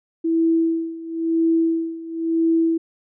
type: tone with tremolo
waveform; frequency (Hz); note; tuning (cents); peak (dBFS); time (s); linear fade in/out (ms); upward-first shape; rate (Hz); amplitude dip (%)
sine; 328.5; E4; -6; -14; 0.24-2.78; 10; sine; 0.98; 85
effects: none